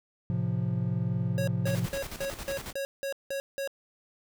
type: chord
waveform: triangle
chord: F major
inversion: first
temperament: equal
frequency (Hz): 110 / 130.81 / 174.61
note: A2 / C3 / F3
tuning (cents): 0 / 0 / 0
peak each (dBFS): -29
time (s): 0.3-1.86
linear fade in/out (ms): 0
type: tone bursts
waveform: square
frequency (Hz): 550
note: C#5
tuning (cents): -14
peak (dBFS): -31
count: 9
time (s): 1.38-3.675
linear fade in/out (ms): 0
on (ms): 95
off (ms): 180
type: noise with tremolo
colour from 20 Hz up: pink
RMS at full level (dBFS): -38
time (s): 1.66-2.73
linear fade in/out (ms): 10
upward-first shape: square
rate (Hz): 11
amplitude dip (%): 60
effects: none